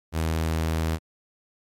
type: tone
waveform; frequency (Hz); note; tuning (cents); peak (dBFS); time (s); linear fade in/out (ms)
sawtooth; 80.5; E2; -41; -19; 0.12-0.99; 50
effects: MP3 64 kbps